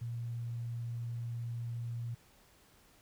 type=tone; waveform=sine; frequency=117.9 Hz; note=A#2; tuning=20 cents sharp; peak=-36 dBFS; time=0.01-2.15 s; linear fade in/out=10 ms; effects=pink hiss -64 dBFS RMS until 3.01 s